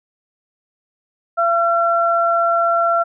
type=tone pair together; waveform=sine; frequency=679 / 1358 Hz; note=F5 / F6; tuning=-49 / -49 cents; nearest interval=octave; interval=1200 cents; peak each=-16 dBFS; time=1.37-3.04 s; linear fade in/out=20 ms; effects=none